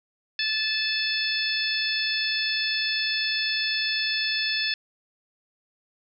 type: harmonic tone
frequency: 872 Hz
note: A5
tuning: 16 cents flat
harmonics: 2 / 3 / 4 / 5 / 6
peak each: -30 / -30 / -30 / -30 / -30 dBFS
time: 0.39-4.74 s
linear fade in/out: 2 ms
effects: none

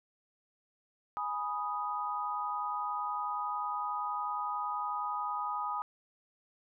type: chord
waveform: sine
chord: G# minor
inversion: none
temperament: equal with one note detuned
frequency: 830.6 / 981.5 / 1244.5 Hz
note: G#5 / B5 / D#6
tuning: 0 / -11 / 0 cents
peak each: -38 / -38 / -35 dBFS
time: 1.17-5.82 s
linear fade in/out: 0 ms
effects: none

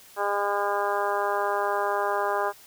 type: harmonic tone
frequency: 202.7 Hz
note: G#3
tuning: 42 cents flat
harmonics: 2 / 3 / 4 / 5 / 6 / 7 / 8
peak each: -30 / -30 / -29 / -30 / -32 / -36 / -35 dBFS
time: 0.16-2.53 s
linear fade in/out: 50 ms
effects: white hiss -51 dBFS RMS until 2.66 s

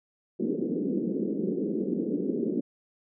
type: band-pass noise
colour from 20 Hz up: pink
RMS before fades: -29 dBFS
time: 0.39-2.61 s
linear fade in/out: 10 ms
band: 190 to 440 Hz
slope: 48 dB/octave
effects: none

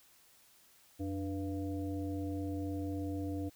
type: harmonic tone with a mistuned harmonic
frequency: 98 Hz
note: G2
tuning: in tune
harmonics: 1 / 3 / 5 / 7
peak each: -39 / -37 / -46 / -49 dBFS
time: 0.99-3.5 s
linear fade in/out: 20 ms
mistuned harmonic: 1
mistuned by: -140 cents
effects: white hiss -64 dBFS RMS until 3.55 s

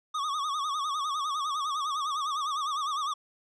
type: tone with vibrato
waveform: square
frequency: 1174.7 Hz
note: D6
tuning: in tune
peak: -29 dBFS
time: 0.14-3.14 s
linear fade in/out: 10 ms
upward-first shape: sine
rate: 9.9 Hz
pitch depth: 120 cents each way
effects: low-pass 6000 Hz 12 dB/octave

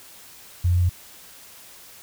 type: tone with pitch steps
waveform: sine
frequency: 88.2 / 88.71 / 89.22 Hz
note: F2 / F2 / F2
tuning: +18 / +28 / +38 cents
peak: -16 dBFS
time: 0.64-0.895 s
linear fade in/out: 10 ms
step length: 85 ms
effects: white hiss -46 dBFS RMS until 2.02 s

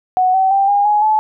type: tone with pitch steps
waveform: sine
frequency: 740 / 763 / 786.7 / 811.2 / 836.4 / 862.4 Hz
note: F#5 / G5 / G5 / G#5 / G#5 / A5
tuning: 0 / -47 / +6 / -41 / +12 / -35 cents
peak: -10 dBFS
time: 0.17-1.19 s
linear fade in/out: 0 ms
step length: 170 ms
effects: none

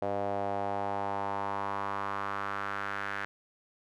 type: tone with band-pass filter sweep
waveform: sawtooth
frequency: 100 Hz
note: G2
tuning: 35 cents sharp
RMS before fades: -34 dBFS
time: 0.02-3.25 s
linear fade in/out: 0 ms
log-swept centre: 620 to 1600 Hz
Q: 3.1
effects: none

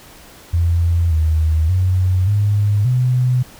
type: tone with pitch steps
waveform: sine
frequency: 84.9 / 79.1 / 92.3 / 102.9 / 125.8 Hz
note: F2 / D#2 / F#2 / G#2 / B2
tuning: -48 / +29 / -4 / -16 / +32 cents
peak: -12 dBFS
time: 0.53-3.43 s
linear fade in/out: 10 ms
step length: 580 ms
effects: pink hiss -42 dBFS RMS until 3.59 s

